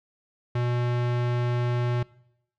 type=tone; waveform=square; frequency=121.5 Hz; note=B2; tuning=28 cents flat; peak=-24 dBFS; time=0.55-2.03 s; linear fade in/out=5 ms; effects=noise-tail reverb RT60 0.8 s tail -22 dB re dry + low-pass 3000 Hz 12 dB/octave